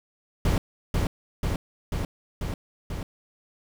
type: noise with echo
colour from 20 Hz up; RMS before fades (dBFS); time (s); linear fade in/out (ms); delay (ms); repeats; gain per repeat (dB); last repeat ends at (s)
brown; -22; 0.45-0.58; 2; 490; 5; -2; 3.03
effects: none